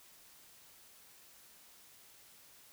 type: silence
effects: white hiss -60 dBFS RMS until 2.72 s

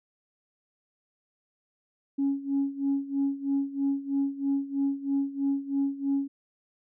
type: tone with tremolo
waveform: sine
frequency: 277.2 Hz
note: C#4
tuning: in tune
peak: -21 dBFS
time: 2.18-6.28 s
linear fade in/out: 10 ms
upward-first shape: sine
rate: 3.1 Hz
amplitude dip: 85%
effects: tanh soft clip ceiling -19 dBFS

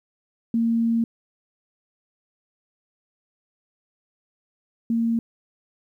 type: tone pair in turn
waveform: sine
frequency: 230 / 230 Hz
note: A#3 / A#3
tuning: -23 / -23 cents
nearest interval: unison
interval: 0 cents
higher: neither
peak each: -18 / -19 dBFS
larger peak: first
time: 0.54-1.04 / 4.9-5.19 s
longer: first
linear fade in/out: 2 ms
effects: 10-bit

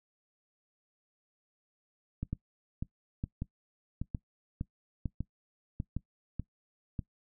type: two click trains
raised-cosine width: 5 ms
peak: -21 / -22 dBFS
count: 5 / 9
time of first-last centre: 2.33-5.966 / 2.23-6.992 s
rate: 1.1 / 1.68 Hz
effects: noise-tail reverb RT60 0.1 s tail -20 dB re dry

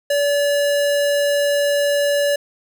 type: tone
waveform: square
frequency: 574 Hz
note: D5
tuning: 40 cents flat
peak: -16 dBFS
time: 0.1-2.36 s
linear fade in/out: 5 ms
effects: none

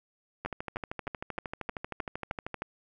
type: two click trains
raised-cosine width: 0.5 ms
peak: -20 / -18 dBFS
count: 28 / 8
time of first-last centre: 0.45-2.543 / 0.46-2.62 s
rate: 12.9 / 3.24 Hz
effects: none

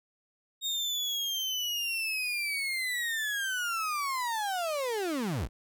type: linear sweep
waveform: 35% pulse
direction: down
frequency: 3729 to 31.28 Hz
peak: -28 dBFS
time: 0.61-5.49 s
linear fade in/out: 50 ms
effects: none

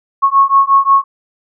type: beating tone pair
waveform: sine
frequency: 1095 / 1100.6 Hz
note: C#6 / C#6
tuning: -22 / -13 cents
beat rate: 5.6 Hz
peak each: -10 dBFS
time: 0.22-1.04 s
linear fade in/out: 20 ms
effects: none

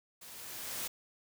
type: noise with level ramp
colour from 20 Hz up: white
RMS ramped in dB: -51 to -37 dBFS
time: 0.21-0.88 s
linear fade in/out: 10 ms
effects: none

